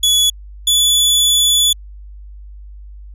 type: tone pair in turn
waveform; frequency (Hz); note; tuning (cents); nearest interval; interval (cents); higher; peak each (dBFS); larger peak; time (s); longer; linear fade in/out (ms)
sawtooth; 3400 / 3445; G#7 / A7; +40 / -37; unison; 23; second; -7; neither; 0.03-0.3 / 0.67-1.73; second; 5
effects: added 50 Hz sine -32 dBFS peak until 3.14 s + resampled to 32000 Hz